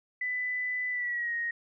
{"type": "tone with pitch glide", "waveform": "sine", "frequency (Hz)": [1996, 1873.1], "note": ["B6", "A#6"], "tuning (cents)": [18, 8], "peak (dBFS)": -29, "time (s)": [0.21, 1.51], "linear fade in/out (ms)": 5, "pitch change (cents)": -110, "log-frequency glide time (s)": [0.9, 1.34], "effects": []}